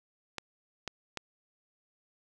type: clicks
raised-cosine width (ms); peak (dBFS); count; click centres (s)
0.2; -18; 3; 0.383 / 0.877 / 1.173
effects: none